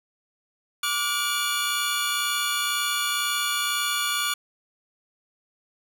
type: tone cluster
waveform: 20% pulse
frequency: 1164 / 1435 / 3430 Hz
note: D6 / F6 / A7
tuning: -16 / +47 / -45 cents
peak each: -23 dBFS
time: 0.83-4.34 s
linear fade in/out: 5 ms
effects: none